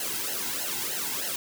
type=noise with flanger; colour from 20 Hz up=white; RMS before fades=-31 dBFS; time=0-1.36 s; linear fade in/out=2 ms; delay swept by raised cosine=0.84 to 1.72 ms; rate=3.2 Hz; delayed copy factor=-0.85; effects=none